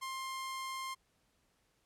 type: tone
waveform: sawtooth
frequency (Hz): 1057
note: C6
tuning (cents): +17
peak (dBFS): -35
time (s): 0.01-0.95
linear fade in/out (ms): 20
effects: pink hiss -75 dBFS RMS until 1.85 s + low-pass 12000 Hz 12 dB/octave